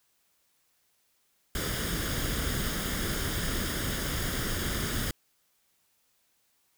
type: noise with comb filter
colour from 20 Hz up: pink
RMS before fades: -31 dBFS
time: 1.55-5.11 s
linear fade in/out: 2 ms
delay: 0.59 ms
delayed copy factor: +0.6
effects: white hiss -71 dBFS RMS until 6.77 s